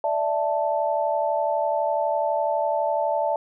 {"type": "chord", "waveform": "sine", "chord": "D suspended second", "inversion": "none", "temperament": "equal", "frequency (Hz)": [587.3, 659.3, 880], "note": ["D5", "E5", "A5"], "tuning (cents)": [0, 0, 0], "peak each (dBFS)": -25, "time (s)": [0.04, 3.36], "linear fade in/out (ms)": 2, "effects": []}